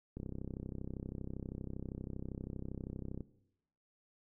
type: click train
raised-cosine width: 3 ms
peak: -29 dBFS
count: 100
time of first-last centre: 0.17-3.207 s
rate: 32.6 Hz
effects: noise-tail reverb RT60 0.8 s tail -17 dB re dry